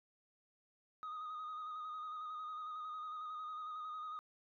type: tone with vibrato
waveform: sine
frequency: 1244.5 Hz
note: D#6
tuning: in tune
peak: -40 dBFS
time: 1.03-4.19 s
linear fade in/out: 0 ms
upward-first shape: square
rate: 11 Hz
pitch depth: 28 cents each way
effects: tanh soft clip ceiling -41 dBFS